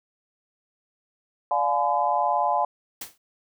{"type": "chord", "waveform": "sine", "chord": "D diminished seventh", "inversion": "none", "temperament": "just", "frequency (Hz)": [587.3, 704.8, 845.8, 1014.9], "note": ["D5", "F5", "Ab5", "Cb6"], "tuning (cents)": [0, 16, 31, 47], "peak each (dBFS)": [-29, -25, -24, -26], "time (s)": [1.51, 2.65], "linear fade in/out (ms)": 2}
{"type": "noise with exponential decay", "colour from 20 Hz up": "white", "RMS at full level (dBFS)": -31, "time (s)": [3.01, 3.18], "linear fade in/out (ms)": 5, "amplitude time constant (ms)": 36}
{"effects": []}